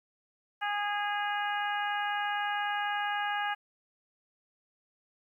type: harmonic tone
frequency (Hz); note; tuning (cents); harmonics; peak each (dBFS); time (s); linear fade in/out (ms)
411.5; G#4; -16; 2 / 3 / 4 / 5 / 6 / 7; -32 / -38 / -34 / -43 / -44 / -41; 0.61-3.55; 20
effects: 11-bit